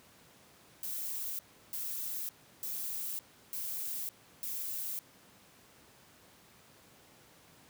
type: noise bursts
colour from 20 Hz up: violet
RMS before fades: -38 dBFS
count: 5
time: 0.83-4.99 s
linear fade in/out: 0 ms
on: 560 ms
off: 340 ms
effects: pink hiss -60 dBFS RMS until 7.69 s + high-pass 100 Hz 12 dB/octave